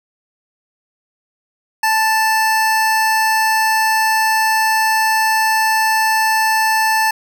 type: tone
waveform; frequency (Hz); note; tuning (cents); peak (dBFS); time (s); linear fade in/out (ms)
25% pulse; 880; A5; 0; -9; 1.83-7.11; 5
effects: none